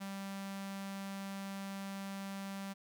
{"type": "tone with notch filter", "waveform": "sawtooth", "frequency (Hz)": 196, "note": "G3", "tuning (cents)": 0, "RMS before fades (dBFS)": -43, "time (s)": [0, 2.74], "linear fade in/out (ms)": 20, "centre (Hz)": 410, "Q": 1.7, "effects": ["13-bit"]}